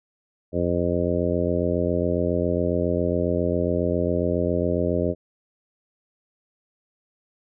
harmonic tone, 87.31 Hz, F2, in tune, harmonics 1 / 2 / 3 / 4 / 5 / 6 / 7, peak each -28 / -28 / -28 / -28 / -28 / -28 / -28 dBFS, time 0.52-5.15 s, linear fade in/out 50 ms, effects none

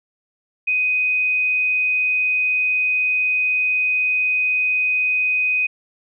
sine tone, 2502 Hz, D#7, 9 cents sharp, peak -16 dBFS, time 0.67-5.67 s, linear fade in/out 10 ms, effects none

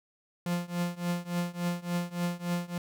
45% pulse tone with tremolo, 174.61 Hz, F3, in tune, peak -26 dBFS, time 0.46-2.78 s, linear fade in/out 2 ms, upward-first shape triangle, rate 3.5 Hz, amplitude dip 95%, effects none

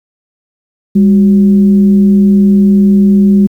sine tone with frequency modulation, 200.5 Hz, G3, 39 cents sharp, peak -3 dBFS, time 0.95-3.47 s, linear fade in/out 10 ms, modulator 168 Hz, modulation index 0.36, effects high-pass 80 Hz 12 dB/octave + 7-bit

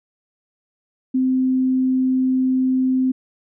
sine tone, 258.9 Hz, C4, 18 cents flat, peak -15 dBFS, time 1.14-3.12 s, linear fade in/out 10 ms, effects none

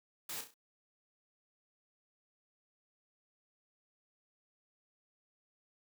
white noise with echo, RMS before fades -42 dBFS, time 0.29-0.41 s, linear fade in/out 5 ms, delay 33 ms, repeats 4, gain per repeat -7 dB, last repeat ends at 0.542 s, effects high-pass 100 Hz 12 dB/octave

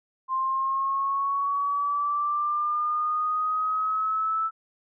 sine linear sweep, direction up, 1046.5 to 1318.5 Hz, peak -23 dBFS, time 0.28-4.51 s, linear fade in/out 50 ms, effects none

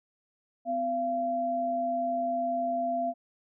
sine tone pair together, 254 / 684 Hz, B3 / F5, +49 / -36 cents, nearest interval octave + perfect fourth, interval 1715 cents, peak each -35 / -27 dBFS, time 0.65-3.14 s, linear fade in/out 50 ms, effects none

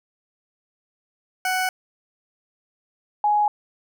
20% pulse / sine tone pair in turn, 744 / 835.1 Hz, F#5 / G#5, +9 / +9 cents, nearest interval major second, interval 200 cents, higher second, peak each -16 dBFS, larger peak neither, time 1.45-1.69 / 3.24-3.48 s, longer neither, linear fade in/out 2 ms, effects none

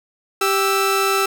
sawtooth tone pair together, 392 / 1318.5 Hz, G4 / E6, 0 / 0 cents, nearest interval octave + major sixth, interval 2100 cents, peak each -15 dBFS, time 0.41-1.26 s, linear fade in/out 5 ms, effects none

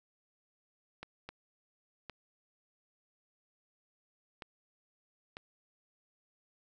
clicks, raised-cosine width 0.3 ms, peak -27 dBFS, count 5, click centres 1.03 / 1.29 / 2.097 / 4.422 / 5.369 s, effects none

